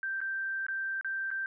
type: tone with dropouts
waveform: sine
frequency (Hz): 1568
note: G6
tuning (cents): 0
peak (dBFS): -31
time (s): 0.03-1.46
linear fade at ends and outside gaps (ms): 1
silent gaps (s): 0.205-0.214 / 0.666-0.684 / 1.011-1.046 / 1.305-1.313
effects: none